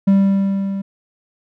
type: tone with level ramp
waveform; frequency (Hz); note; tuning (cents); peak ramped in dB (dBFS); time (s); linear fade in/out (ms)
triangle; 196; G3; 0; -6 to -19; 0.07-0.82; 10
effects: none